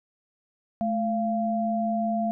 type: tone pair together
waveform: sine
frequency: 216.8 / 688.3 Hz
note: A3 / F5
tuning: -25 / -25 cents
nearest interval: octave + minor sixth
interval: 2000 cents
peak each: -26 dBFS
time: 0.81-2.31 s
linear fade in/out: 0 ms
effects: none